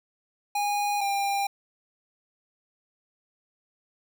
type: tone pair in turn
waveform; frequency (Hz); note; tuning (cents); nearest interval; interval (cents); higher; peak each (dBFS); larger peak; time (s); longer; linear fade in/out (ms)
square; 820 / 798.5; G#5 / G5; -22 / +32; unison; 46; first; -25; neither; 0.55-1.01 / 1.01-1.47; neither; 5
effects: none